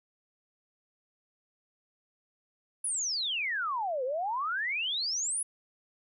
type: exponential two-way sweep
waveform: sine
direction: down then up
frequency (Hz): 10548 to 490 to 10548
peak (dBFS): -29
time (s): 2.84-5.43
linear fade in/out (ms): 5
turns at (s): 4.04
effects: none

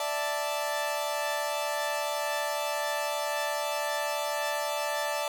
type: chord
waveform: sawtooth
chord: D suspended second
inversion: none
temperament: equal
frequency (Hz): 587.3 / 659.3 / 880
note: D5 / E5 / A5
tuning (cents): 0 / 0 / 0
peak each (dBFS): -28 / -32 / -29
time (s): 0-5.28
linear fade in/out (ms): 2
effects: none

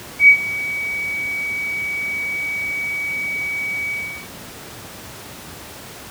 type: tone with ADSR envelope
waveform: sine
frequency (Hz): 2267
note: C#7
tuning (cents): +38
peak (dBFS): -3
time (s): 0.19-4.28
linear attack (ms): 91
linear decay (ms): 84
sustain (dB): -18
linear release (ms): 360
effects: pink hiss -36 dBFS RMS until 6.1 s + high-pass 80 Hz 12 dB/octave

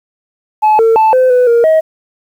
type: tone with pitch steps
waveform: sine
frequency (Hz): 858 / 451.4 / 878 / 513 / 498 / 468.9 / 635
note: A5 / A4 / A5 / C5 / B4 / A#4 / D#5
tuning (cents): -44 / +44 / -4 / -34 / +14 / +10 / +35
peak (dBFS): -3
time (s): 0.62-1.81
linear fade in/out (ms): 20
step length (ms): 170
effects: tanh soft clip ceiling -4 dBFS + 7-bit

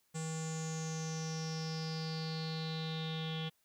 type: tone with low-pass filter sweep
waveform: square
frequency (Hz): 159.9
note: D#3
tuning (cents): +48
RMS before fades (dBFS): -39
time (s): 0.14-3.5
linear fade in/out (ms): 20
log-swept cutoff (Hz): 7800 to 3300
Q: 8.4
effects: white hiss -75 dBFS RMS until 3.64 s

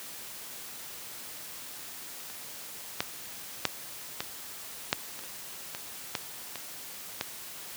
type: clicks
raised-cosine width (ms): 0.2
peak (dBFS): -27 / -9 / -6 / -13 / -6 / -25 / -28 / -19 / -11 / -19 / -12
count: 11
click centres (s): 2.3 / 3.005 / 3.653 / 4.205 / 4.929 / 5.191 / 5.237 / 5.749 / 6.152 / 6.557 / 7.211
effects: white hiss -43 dBFS RMS until 7.76 s + high-pass 80 Hz 12 dB/octave

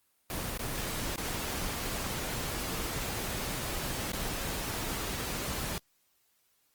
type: noise with dropouts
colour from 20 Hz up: pink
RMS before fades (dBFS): -35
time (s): 0.3-5.78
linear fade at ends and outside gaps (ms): 1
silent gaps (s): 0.576-0.592 / 1.16-1.179 / 4.119-4.132
effects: white hiss -72 dBFS RMS until 6.74 s + Opus 24 kbps

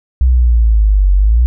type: linear two-way sweep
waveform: sine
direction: down then up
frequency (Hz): 64.4 to 46.25 to 62.4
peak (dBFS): -6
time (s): 0.21-1.46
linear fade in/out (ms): 0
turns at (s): 1.14
effects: none

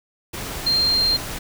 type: tone in noise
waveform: sine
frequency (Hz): 4186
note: C8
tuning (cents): 0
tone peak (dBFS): -16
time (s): 0.66-1.17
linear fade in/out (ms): 10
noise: pink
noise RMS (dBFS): -30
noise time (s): 0.33-1.39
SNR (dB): +11
effects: none

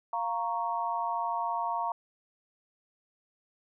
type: chord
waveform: sine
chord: Bb minor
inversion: second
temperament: equal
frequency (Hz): 698.5 / 932.3 / 1108.7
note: F5 / Bb5 / Db6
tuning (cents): 0 / 0 / 0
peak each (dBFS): -34 / -31 / -35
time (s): 0.13-1.92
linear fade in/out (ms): 2
effects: none

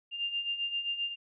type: beating tone pair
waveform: sine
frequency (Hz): 2793 / 2800.6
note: F7 / F7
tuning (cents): -1 / +4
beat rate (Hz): 7.6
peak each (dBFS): -38 / -32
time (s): 0.11-1.16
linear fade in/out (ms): 50
effects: none

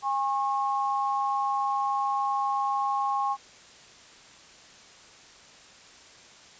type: tone pair together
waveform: sine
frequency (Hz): 814.2 / 1087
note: G#5 / C#6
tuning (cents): -35 / -34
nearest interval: perfect fourth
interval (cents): 501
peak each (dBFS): -27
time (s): 0.02-3.37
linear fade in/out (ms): 50
effects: white hiss -51 dBFS RMS until 6.59 s + resampled to 16000 Hz

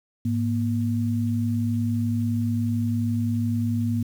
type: tone pair together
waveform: sine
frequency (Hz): 105.53 / 236.9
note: G#2 / A#3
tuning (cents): +28 / +28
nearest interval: octave + major second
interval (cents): 1400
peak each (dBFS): -24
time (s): 0.25-4.03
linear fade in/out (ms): 5
effects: 8-bit

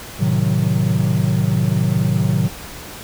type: chord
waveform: triangle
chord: A diminished seventh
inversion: none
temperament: equal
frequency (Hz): 110 / 130.81 / 155.56 / 185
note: A2 / C3 / Eb3 / Gb3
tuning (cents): 0 / 0 / 0 / 0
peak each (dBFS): -18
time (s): 0.19-2.49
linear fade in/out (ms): 20
effects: pink hiss -34 dBFS RMS until 3.03 s

